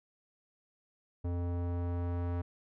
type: tone with low-pass filter sweep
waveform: square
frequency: 87.31 Hz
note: F2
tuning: in tune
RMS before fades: -34 dBFS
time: 1.24-2.42 s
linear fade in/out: 10 ms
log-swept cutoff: 640 to 1200 Hz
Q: 0.77
effects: none